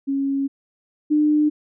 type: tone pair in turn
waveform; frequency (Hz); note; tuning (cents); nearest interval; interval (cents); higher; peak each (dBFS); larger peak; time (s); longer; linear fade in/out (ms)
sine; 275.1 / 300.8; C#4 / D4; -13 / +42; major second; 155; second; -19 / -14; second; 0.07-0.48 / 1.1-1.5; first; 20
effects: none